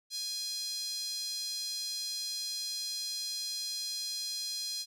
5% pulse tone with high-pass filter, 830 Hz, G#5, 1 cent flat, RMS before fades -37 dBFS, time 0.1-4.86 s, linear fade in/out 50 ms, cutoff 4300 Hz, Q 4.8, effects none

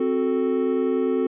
triangle chord, F# diminished, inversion second, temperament equal, 261.6 / 370 / 440 Hz, C4 / F#4 / A4, 0 / 0 / 0 cents, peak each -22 dBFS, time 0-1.27 s, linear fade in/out 5 ms, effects resampled to 8000 Hz

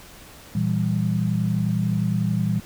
sine chord, E diminished, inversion second, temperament equal, 116.54 / 164.81 / 196 Hz, Bb2 / E3 / G3, 0 / 0 / 0 cents, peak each -24 dBFS, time 0.55-2.6 s, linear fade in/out 5 ms, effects pink hiss -45 dBFS RMS until 2.65 s

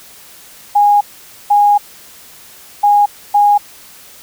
sine tone bursts at uneven times, 822 Hz, G#5, 18 cents flat, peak -6 dBFS, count 4, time 0.75-1.01 / 1.5-1.78 / 2.83-3.06 / 3.34-3.58 s, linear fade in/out 10 ms, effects white hiss -39 dBFS RMS until 4.22 s

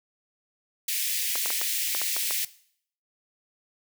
white high-pass noise, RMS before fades -28 dBFS, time 0.88-2.45 s, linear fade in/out 5 ms, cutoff 1900 Hz, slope 48 dB/octave
clicks, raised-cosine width 0.5 ms, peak -17 dBFS, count 8, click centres 1.356 / 1.459 / 1.504 / 1.615 / 1.949 / 2.016 / 2.165 / 2.308 s
effects noise-tail reverb RT60 0.6 s tail -18 dB re dry + high-pass 400 Hz 12 dB/octave

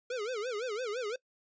square tone with vibrato, 460 Hz, A#4, 23 cents flat, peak -34 dBFS, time 0.1-1.16 s, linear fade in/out 5 ms, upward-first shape sine, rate 5.9 Hz, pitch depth 210 cents each way, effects noise-tail reverb RT60 0.1 s tail -22 dB re dry + resampled to 16000 Hz

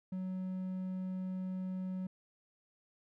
triangle tone, 186 Hz, F#3, 9 cents sharp, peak -34 dBFS, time 0.12-2.07 s, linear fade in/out 5 ms, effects none

